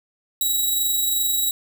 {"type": "tone with amplitude modulation", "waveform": "5% pulse", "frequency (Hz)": 3873, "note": "B7", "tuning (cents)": -35, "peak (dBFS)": -10, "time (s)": [0.41, 1.51], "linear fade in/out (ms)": 2, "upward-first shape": "sine", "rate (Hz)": 22.7, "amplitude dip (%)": 30, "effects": []}